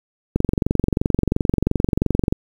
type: click train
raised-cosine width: 3 ms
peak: -4 dBFS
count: 46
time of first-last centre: 0.36-2.325 s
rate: 22.9 Hz
effects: 7-bit